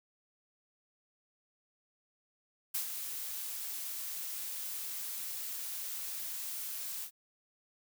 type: noise with ADSR envelope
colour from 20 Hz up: blue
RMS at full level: -33 dBFS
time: 2.74-7.11 s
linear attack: 11 ms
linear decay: 100 ms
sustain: -7 dB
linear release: 86 ms
effects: none